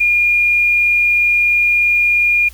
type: tone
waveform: sine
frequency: 2421 Hz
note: D#7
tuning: 48 cents flat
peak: -10 dBFS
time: 0-2.49 s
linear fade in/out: 10 ms
effects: added 60 Hz sine -36 dBFS peak until 2.53 s + white hiss -44 dBFS RMS until 2.53 s